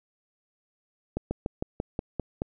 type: slowing click train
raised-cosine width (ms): 2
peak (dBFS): -15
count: 8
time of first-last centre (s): 1.17-2.419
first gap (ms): 140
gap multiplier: 1.08
effects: none